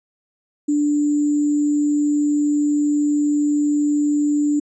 sine tone with sample-and-hold, 293.7 Hz, D4, in tune, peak -15 dBFS, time 0.68-4.6 s, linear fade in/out 10 ms, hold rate 7350 Hz, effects resampled to 22050 Hz

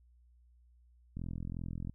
click train, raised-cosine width 5 ms, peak -28 dBFS, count 32, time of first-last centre 1.17-1.896 s, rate 42.7 Hz, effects added 60 Hz sine -61 dBFS peak until 1.94 s

